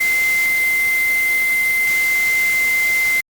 sine tone in noise, 2076 Hz, C7, 14 cents flat, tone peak -14 dBFS, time 0-3.21 s, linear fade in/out 10 ms, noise white, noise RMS -27 dBFS, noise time 0-3.21 s, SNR +10 dB, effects Opus 48 kbps

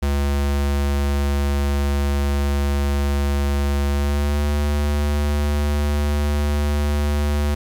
square tone with pitch glide, 70.8 to 73.17 Hz, C#2 to D2, +37 to -6 cents, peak -18 dBFS, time 0.02-7.55 s, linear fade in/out 10 ms, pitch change +57 cents, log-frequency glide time 3.9-4.45 s, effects 9-bit

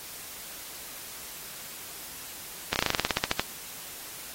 slowing click train, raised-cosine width 0.2 ms, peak -6 dBFS, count 14, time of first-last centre 2.73-3.396 s, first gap 29 ms, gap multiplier 1.09, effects white hiss -42 dBFS RMS until 4.34 s + AAC 48 kbps

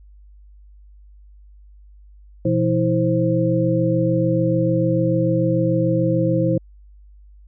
sine tone cluster, 123.2 / 170 / 324.9 / 525 Hz, B2 / F3 / E4 / C5, -4 / -46 / -25 / +6 cents, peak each -21 dBFS, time 2.45-6.58 s, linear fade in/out 5 ms, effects added 50 Hz sine -43 dBFS peak until 7.47 s

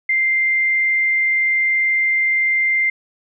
sine tone, 2093 Hz, C7, in tune, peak -14 dBFS, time 0.09-2.9 s, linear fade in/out 5 ms, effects none

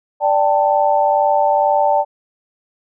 sine chord, D suspended fourth, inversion none, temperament equal with one note detuned, 587.3 / 784 / 886.1 Hz, D5 / G5 / A5, 0 / 0 / +12 cents, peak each -16 dBFS, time 0.2-2.05 s, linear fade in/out 50 ms, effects none

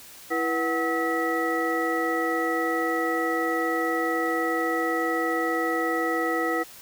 sine tone cluster, 329.8 / 485.4 / 742 / 1289 / 1944 Hz, E4 / B4 / F#5 / E6 / B6, +1 / -30 / +5 / -39 / -28 cents, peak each -28 / -29 / -31 / -30 / -29 dBFS, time 0.3-6.64 s, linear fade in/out 20 ms, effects white hiss -46 dBFS RMS until 6.81 s

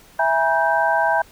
sine tone cluster, 660 / 819 / 959 / 1561 Hz, E5 / G#5 / A#5 / G6, +2 / -24 / +49 / -8 cents, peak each -21 dBFS, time 0.19-1.22 s, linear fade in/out 5 ms, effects pink hiss -49 dBFS RMS until 1.31 s

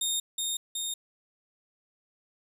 20% pulse tone with echo, 3681 Hz, A#7, 23 cents flat, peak -21 dBFS, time 0.01-0.2 s, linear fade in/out 5 ms, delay 370 ms, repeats 2, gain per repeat -2 dB, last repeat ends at 0.94 s, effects 9-bit

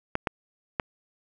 clicks, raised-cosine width 0.5 ms, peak -10 dBFS, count 3, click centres 0.154 / 0.272 / 0.798 s, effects none

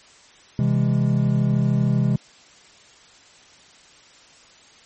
triangle chord, C augmented, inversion none, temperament just, 130.81 / 163.52 / 204.4 Hz, C3 / E3 / G#3, 0 / -14 / -27 cents, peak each -17 / -21 / -20 dBFS, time 0.59-2.16 s, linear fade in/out 2 ms, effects white hiss -50 dBFS RMS until 4.85 s + MP3 32 kbps

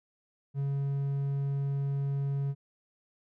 triangle tone, 139.3 Hz, C#3, 9 cents sharp, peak -26 dBFS, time 0.54-2.55 s, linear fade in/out 50 ms, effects none

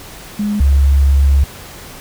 sine tone pair in turn, 207.4 / 69.35 Hz, G#3 / C#2, -2 / +1 cents, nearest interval octave + perfect fifth, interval 1897 cents, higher first, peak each -14 / -7 dBFS, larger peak second, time 0.39-0.6 / 0.6-1.44 s, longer second, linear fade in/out 5 ms, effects pink hiss -34 dBFS RMS until 2 s

